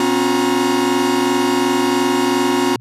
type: tone cluster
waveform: 45% pulse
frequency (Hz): 254.7 / 277.5 / 359.4 / 944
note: C4 / C#4 / F4 / A#5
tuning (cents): -46 / +2 / +50 / +22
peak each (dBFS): -21 / -19 / -18 / -22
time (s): 0-2.76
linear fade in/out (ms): 2
effects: added 119 Hz sine -37 dBFS peak until 2.8 s + low-pass 11000 Hz 12 dB/octave